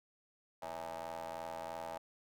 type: ring-modulated tone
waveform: 25% pulse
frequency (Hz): 83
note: E2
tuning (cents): +12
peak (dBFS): -35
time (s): 0.62-1.98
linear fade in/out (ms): 5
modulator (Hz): 737
effects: none